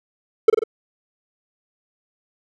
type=tone with echo; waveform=triangle; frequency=441.6 Hz; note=A4; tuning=6 cents sharp; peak=-4 dBFS; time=0.48-0.5 s; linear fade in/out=5 ms; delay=46 ms; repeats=3; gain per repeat=-4 dB; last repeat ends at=0.638 s; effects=none